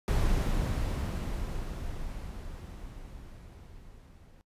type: noise with level ramp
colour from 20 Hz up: brown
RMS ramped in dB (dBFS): -25 to -54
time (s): 0.08-4.41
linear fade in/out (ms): 0
effects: noise-tail reverb RT60 0.1 s tail -22 dB re dry + resampled to 32000 Hz